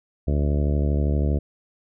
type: harmonic tone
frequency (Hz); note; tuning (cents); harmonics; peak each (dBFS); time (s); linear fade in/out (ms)
72.6; D2; -19; 1 / 2 / 3 / 4 / 5 / 6 / 7 / 8 / 9; -20 / -26 / -30 / -32 / -34 / -36 / -37 / -38 / -39; 0.27-1.39; 10
effects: none